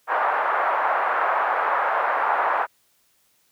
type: band-pass noise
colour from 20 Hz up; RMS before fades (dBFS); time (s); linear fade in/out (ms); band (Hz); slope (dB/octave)
pink; -22; 0.07-2.67; 50; 690 to 1500; 24
effects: white hiss -64 dBFS RMS until 3.51 s